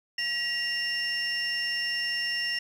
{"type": "tone cluster", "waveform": "sine", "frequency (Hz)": [1917, 2795, 5410], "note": ["A#6", "F7", "E8"], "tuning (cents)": [48, 1, 44], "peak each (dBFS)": -30, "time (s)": [0.18, 2.59], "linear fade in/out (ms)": 5, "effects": ["tanh soft clip ceiling -22 dBFS", "10-bit"]}